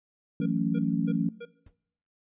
sine chord, F# minor seventh, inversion third, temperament just, 166.5 / 185 / 222 / 277.5 Hz, E3 / F#3 / A3 / C#4, +18 / 0 / +16 / +2 cents, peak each -30 dBFS, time 0.4-1.29 s, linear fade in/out 2 ms
square tone bursts, 474.2 Hz, A#4, 30 cents sharp, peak -38 dBFS, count 4, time 0.41-1.454 s, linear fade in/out 10 ms, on 51 ms, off 280 ms
brown noise with exponential decay, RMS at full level -45 dBFS, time 1.66-1.75 s, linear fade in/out 5 ms, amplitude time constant 19 ms
effects noise-tail reverb RT60 0.8 s tail -21 dB re dry + resampled to 8000 Hz

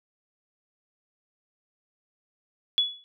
sine tone with exponential decay, 3400 Hz, G#7, 40 cents sharp, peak -16 dBFS, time 2.78-3.04 s, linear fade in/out 0 ms, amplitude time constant 56 ms, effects none

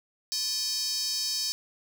square tone with high-pass filter, 349.2 Hz, F4, in tune, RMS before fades -30 dBFS, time 0.32-1.52 s, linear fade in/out 0 ms, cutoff 5000 Hz, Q 6.2, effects none

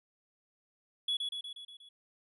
triangle tone with echo, 3383 Hz, G#7, 31 cents sharp, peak -27 dBFS, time 1.08-1.17 s, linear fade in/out 5 ms, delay 120 ms, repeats 6, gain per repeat -4 dB, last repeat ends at 1.89 s, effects tanh soft clip ceiling -23 dBFS + resampled to 32000 Hz

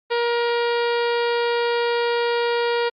harmonic tone, 473.4 Hz, A#4, 27 cents sharp, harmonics 1 / 2 / 3 / 4 / 5 / 6 / 7 / 8 / 9 / 10, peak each -20 / -26 / -30 / -32 / -34 / -36 / -37 / -38 / -39 / -40 dBFS, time 0.1-2.9 s, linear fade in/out 20 ms, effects Opus 32 kbps

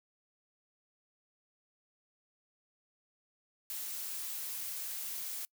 blue noise, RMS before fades -40 dBFS, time 3.7-5.45 s, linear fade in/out 0 ms, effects noise-tail reverb RT60 0.1 s tail -26 dB re dry

